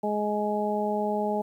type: harmonic tone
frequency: 209.4 Hz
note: G#3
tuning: 15 cents sharp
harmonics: 1 / 2 / 3 / 4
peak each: -30 / -30 / -30 / -30 dBFS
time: 0.03-1.42 s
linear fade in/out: 10 ms
effects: 10-bit